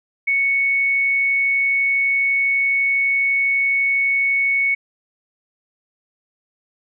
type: tone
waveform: sine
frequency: 2217 Hz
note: C#7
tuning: in tune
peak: -15 dBFS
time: 0.27-4.75 s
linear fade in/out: 10 ms
effects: none